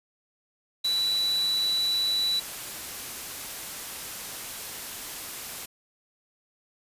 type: tone in noise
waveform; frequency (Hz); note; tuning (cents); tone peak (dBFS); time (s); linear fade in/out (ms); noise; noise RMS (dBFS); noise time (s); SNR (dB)
sine; 3951; B7; 0; -23; 0.84-2.4; 10; white; -37; 0.84-5.66; +11
effects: resampled to 32000 Hz